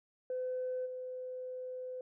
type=tone with level steps; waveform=sine; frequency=508 Hz; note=B4; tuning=49 cents sharp; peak=-33 / -39 dBFS; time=0.3-2.01 s; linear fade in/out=2 ms; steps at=0.85 s; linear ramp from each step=20 ms; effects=tanh soft clip ceiling -30 dBFS